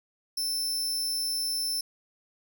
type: tone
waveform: sawtooth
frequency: 5320 Hz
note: E8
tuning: 15 cents sharp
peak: -25 dBFS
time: 0.37-1.81 s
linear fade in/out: 5 ms
effects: none